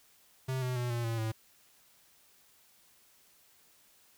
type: tone with pitch steps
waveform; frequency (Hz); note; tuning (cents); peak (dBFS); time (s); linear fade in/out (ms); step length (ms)
square; 130.81 / 126.57 / 122.47 / 118.51 / 114.67 / 110.95; C3 / B2 / B2 / A#2 / A#2 / A2; 0 / +43 / -14 / +29 / -28 / +15; -32; 0.48-1.32; 10; 140
effects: white hiss -64 dBFS RMS until 4.17 s